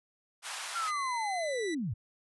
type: high-pass noise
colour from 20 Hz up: pink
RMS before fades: -39 dBFS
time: 0.42-0.92 s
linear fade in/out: 50 ms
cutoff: 840 Hz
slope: 24 dB/octave
type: linear sweep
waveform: sine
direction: down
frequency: 1396.9 to 87.31 Hz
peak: -31 dBFS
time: 0.75-1.94 s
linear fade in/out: 10 ms
type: tone with pitch glide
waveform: sawtooth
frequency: 2035 to 1972.5 Hz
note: C7 to B6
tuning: -49 to -3 cents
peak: -34 dBFS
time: 0.87-1.75 s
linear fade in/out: 10 ms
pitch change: -54 cents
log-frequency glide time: 1.38-1.6 s
effects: resampled to 24000 Hz